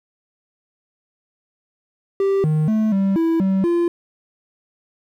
triangle tone with pitch steps, 391.8 / 154.5 / 217.5 / 194.8 / 329 / 191.8 / 344 Hz, G4 / D#3 / A3 / G3 / E4 / G3 / F4, -1 / -12 / -20 / -11 / -3 / -37 / -26 cents, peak -13 dBFS, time 2.2-3.88 s, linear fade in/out 2 ms, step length 240 ms, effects 9-bit

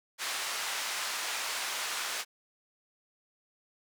pink band-pass noise, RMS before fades -35 dBFS, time 0.18-2.25 s, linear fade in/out 50 ms, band 1100 to 9400 Hz, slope 12 dB/octave, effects none

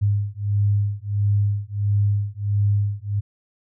sine beating tone pair, 101.4 / 102.9 Hz, G#2 / G#2, -41 / -16 cents, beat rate 1.5 Hz, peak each -21 dBFS, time 0.01-3.21 s, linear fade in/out 20 ms, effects none

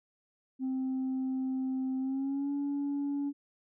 sine tone with pitch glide, 261.6 to 283.6 Hz, C4 to C#4, 0 to +40 cents, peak -28 dBFS, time 0.59-3.33 s, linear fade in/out 50 ms, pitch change +140 cents, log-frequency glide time 1.99-2.51 s, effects tanh soft clip ceiling -28 dBFS

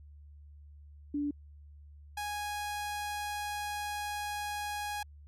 sine / sawtooth tone pair in turn, 290 / 828.3 Hz, D4 / G#5, -22 / -5 cents, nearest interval octave + tritone, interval 1817 cents, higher second, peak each -30 / -31 dBFS, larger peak first, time 1.14-1.31 / 2.17-5.03 s, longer second, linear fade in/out 5 ms, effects added 73 Hz sine -50 dBFS peak until 5.27 s + resampled to 32000 Hz

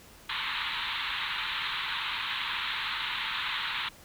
white band-pass noise, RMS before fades -33 dBFS, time 0.29-3.89 s, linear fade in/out 5 ms, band 870 to 4000 Hz, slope 96 dB/octave, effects pink hiss -53 dBFS RMS until 4.04 s

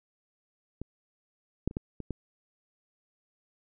clicks, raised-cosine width 3 ms, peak -24 / -14 / -30 / -18 / -25 / -20 dBFS, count 6, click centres 0.816 / 1.676 / 1.711 / 1.769 / 2.003 / 2.107 s, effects none

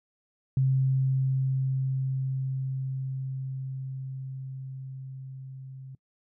sine tone with level ramp, 132.6 Hz, C3, 23 cents sharp, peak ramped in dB -20 to -40 dBFS, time 0.57-5.95 s, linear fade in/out 2 ms, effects noise-tail reverb RT60 0.1 s tail -23 dB re dry

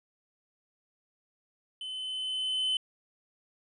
triangle tone with level ramp, 3042 Hz, F#7, 47 cents sharp, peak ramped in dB -35 to -24 dBFS, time 1.81-2.77 s, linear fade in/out 2 ms, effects resampled to 24000 Hz

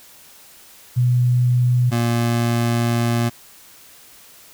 sine / 25% pulse tone pair in turn, 123.47 / 117.83 Hz, B2 / A#2, 0 / +19 cents, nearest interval minor second, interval 81 cents, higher first, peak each -13 dBFS, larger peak neither, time 0.96-1.91 / 1.91-3.3 s, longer second, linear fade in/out 20 ms, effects white hiss -46 dBFS RMS until 4.53 s

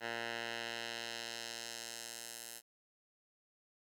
10% pulse tone with band-pass filter sweep, 116.54 Hz, A#2, in tune, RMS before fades -44 dBFS, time 0-2.62 s, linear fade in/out 50 ms, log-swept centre 1800 to 11000 Hz, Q 0.93, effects 10-bit

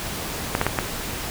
clicks, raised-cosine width 0.5 ms, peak -4 dBFS, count 4, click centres 0.551 / 0.614 / 0.666 / 0.788 s, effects pink hiss -30 dBFS RMS until 1.3 s

